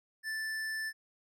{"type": "tone with hard clipping", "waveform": "triangle", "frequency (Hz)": 1760, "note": "A6", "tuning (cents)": 0, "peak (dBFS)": -36, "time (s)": [0.23, 0.93], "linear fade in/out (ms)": 50, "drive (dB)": 17, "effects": []}